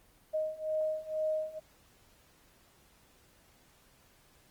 sine beating tone pair, 622.3 / 624.4 Hz, D#5 / D#5, 0 / +6 cents, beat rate 2.1 Hz, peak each -35 / -33 dBFS, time 0.33-1.6 s, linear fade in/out 20 ms, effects pink hiss -64 dBFS RMS until 4.5 s + Opus 24 kbps

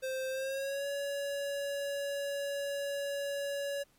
square tone with pitch glide, 523.3 to 564.1 Hz, C5 to C#5, 0 to +30 cents, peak -34 dBFS, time 0.02-3.84 s, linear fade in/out 20 ms, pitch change +130 cents, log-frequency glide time 0.3-0.87 s, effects pink hiss -68 dBFS RMS until 3.98 s + MP3 64 kbps

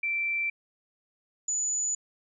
sine tone pair in turn, 2342 / 6941 Hz, D7 / A8, -5 / -25 cents, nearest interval octave + perfect fifth, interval 1880 cents, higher second, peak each -26 dBFS, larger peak neither, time 0.03-0.5 / 1.48-1.95 s, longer neither, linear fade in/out 5 ms, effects none

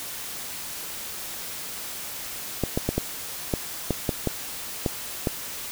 clicks, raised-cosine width 2 ms, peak -9 dBFS, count 10, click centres 2.637 / 2.775 / 2.89 / 2.98 / 3.538 / 3.907 / 4.092 / 4.273 / 4.862 / 5.272 s, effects white hiss -35 dBFS RMS until 5.71 s

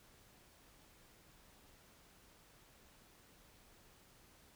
silence, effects pink hiss -65 dBFS RMS until 4.55 s

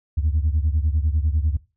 sine beating tone pair, 73.42 / 83.42 Hz, D2 / E2, 0 / +21 cents, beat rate 10 Hz, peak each -18 / -21 dBFS, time 0.17-1.57 s, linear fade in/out 10 ms, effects noise-tail reverb RT60 0.3 s tail -21 dB re dry + tanh soft clip ceiling -13 dBFS

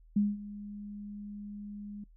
sine tone with ADSR envelope, 205.6 Hz, G#3, 17 cents flat, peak -22 dBFS, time 0.16-2.04 s, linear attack 7 ms, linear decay 200 ms, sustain -18 dB, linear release 4 ms, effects noise-tail reverb RT60 0.1 s tail -21 dB re dry + added 40 Hz sine -55 dBFS peak until 2.16 s

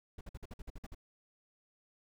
brown noise bursts, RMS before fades -44 dBFS, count 10, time 0.18-0.948 s, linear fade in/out 5 ms, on 30 ms, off 52 ms, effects none

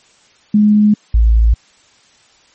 sine tone pair in turn, 209.8 / 55.83 Hz, G#3 / A1, +18 / +26 cents, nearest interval octave + major seventh, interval 2292 cents, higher first, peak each -6 dBFS, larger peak neither, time 0.54-0.94 / 1.14-1.54 s, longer neither, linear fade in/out 5 ms, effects white hiss -50 dBFS RMS until 2.54 s + MP3 32 kbps

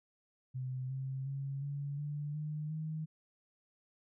sine tone with pitch steps, 129 / 133.24 / 137.62 / 142.15 / 146.82 / 151.65 / 156.63 Hz, C3 / C3 / C#3 / C#3 / D3 / D#3 / D#3, -24 / +32 / -12 / +44 / 0 / -44 / +12 cents, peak -36 dBFS, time 0.54-3.06 s, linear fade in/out 20 ms, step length 360 ms, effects none

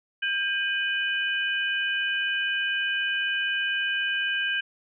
sine tone cluster, 1595 / 2480 / 2984 Hz, G6 / D#7 / F#7, +30 / -6 / +14 cents, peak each -26 / -31 / -30 dBFS, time 0.22-4.61 s, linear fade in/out 10 ms, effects none

